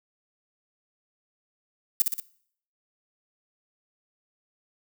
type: noise with echo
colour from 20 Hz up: violet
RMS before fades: -20 dBFS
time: 2-2.02 s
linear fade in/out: 0 ms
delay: 60 ms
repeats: 3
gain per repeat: -4 dB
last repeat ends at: 2.2 s
effects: noise-tail reverb RT60 0.6 s tail -20 dB re dry